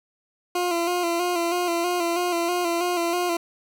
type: tone with vibrato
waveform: 20% pulse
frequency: 347.6 Hz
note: F4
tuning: 8 cents flat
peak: -17 dBFS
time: 0.55-3.37 s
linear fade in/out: 5 ms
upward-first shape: square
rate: 3.1 Hz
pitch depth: 39 cents each way
effects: none